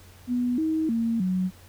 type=tone with pitch steps; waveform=sine; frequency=245.7 / 316.9 / 229.2 / 184.9 Hz; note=B3 / D#4 / A#3 / F#3; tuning=-9 / +32 / -29 / -1 cents; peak=-22 dBFS; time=0.27-1.51 s; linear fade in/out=50 ms; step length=310 ms; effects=added 90 Hz sine -50 dBFS peak until 1.68 s + pink hiss -53 dBFS RMS until 1.68 s